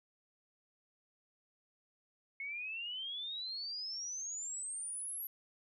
sine exponential sweep, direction up, 2176 to 11780 Hz, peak -39 dBFS, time 2.4-5.27 s, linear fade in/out 2 ms, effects none

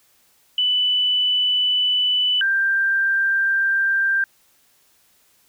sine tone pair in turn, 2986 / 1581.8 Hz, F#7 / G6, +15 / +15 cents, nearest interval major seventh, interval 1100 cents, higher first, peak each -16 dBFS, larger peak neither, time 0.58-2.41 / 2.41-4.24 s, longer neither, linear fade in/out 2 ms, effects white hiss -59 dBFS RMS until 5.48 s

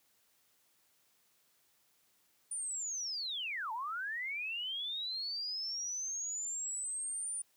sine linear two-way sweep, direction down then up, 9400 to 852 to 9400 Hz, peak -36 dBFS, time 2.51-7.42 s, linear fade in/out 5 ms, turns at 3.72 s, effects white hiss -72 dBFS RMS until 7.56 s + high-pass 80 Hz 12 dB/octave

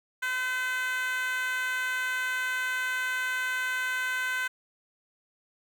10% pulse tone with high-pass filter, 510 Hz, C5, 44 cents flat, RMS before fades -30 dBFS, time 0.22-4.48 s, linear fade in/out 10 ms, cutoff 1400 Hz, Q 4.5, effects none

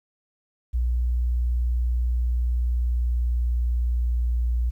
sine tone with pitch glide, 60.4 to 59.71 Hz, B1 to A#1, -38 to +42 cents, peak -20 dBFS, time 0.73-4.71 s, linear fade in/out 20 ms, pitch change -20 cents, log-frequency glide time 2.05-4.23 s, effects 10-bit

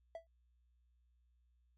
triangle tone with exponential decay, 660 Hz, E5, 2 cents sharp, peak -38 dBFS, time 0.15-0.27 s, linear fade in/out 2 ms, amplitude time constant 24 ms, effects added 60 Hz sine -70 dBFS peak until 1.77 s + MP3 48 kbps

